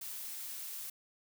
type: noise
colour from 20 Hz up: blue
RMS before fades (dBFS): -43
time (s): 0.01-0.9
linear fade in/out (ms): 5
effects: none